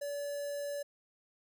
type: tone with notch filter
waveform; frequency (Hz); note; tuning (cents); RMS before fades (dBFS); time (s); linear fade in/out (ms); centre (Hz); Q
square; 574; D5; -40; -38; 0.01-0.83; 10; 2500; 0.72
effects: none